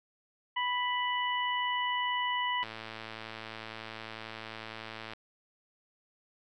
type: harmonic tone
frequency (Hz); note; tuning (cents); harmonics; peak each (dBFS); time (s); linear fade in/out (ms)
987.8; B5; 0; 1 / 2 / 3; -31 / -34 / -36; 0.56-2.64; 10
type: click train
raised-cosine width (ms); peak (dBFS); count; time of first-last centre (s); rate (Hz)
0.3; -25; 279; 2.63-5.135; 111
effects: none